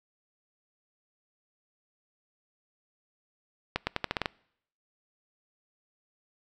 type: accelerating click train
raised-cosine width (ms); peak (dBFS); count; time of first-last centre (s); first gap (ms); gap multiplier
0.3; -11; 8; 3.76-4.258; 110; 0.85
effects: noise-tail reverb RT60 0.7 s tail -25 dB re dry